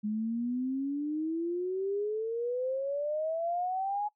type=exponential sweep; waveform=sine; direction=up; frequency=208 to 843 Hz; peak=-29 dBFS; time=0.03-4.09 s; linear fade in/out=20 ms; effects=noise-tail reverb RT60 0.1 s tail -18 dB re dry